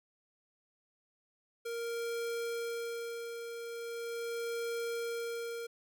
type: tone with tremolo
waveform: square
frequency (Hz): 466.2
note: A#4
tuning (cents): 0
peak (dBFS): -35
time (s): 1.65-5.67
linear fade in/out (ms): 10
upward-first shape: sine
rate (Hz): 0.4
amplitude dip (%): 50
effects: none